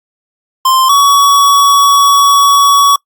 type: tone pair in turn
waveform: square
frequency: 1046.5 / 1127.1 Hz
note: C6 / C#6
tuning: 0 / +28 cents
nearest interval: minor second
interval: 128 cents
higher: second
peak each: -7 / -5 dBFS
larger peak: second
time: 0.65-0.89 / 0.89-2.96 s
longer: second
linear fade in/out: 5 ms
effects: noise-tail reverb RT60 0.1 s tail -25 dB re dry + Opus 48 kbps